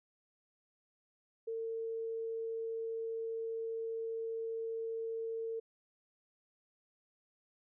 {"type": "tone", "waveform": "sine", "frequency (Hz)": 452.5, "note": "A4", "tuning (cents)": 48, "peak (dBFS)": -36, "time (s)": [1.47, 5.6], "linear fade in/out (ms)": 10, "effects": []}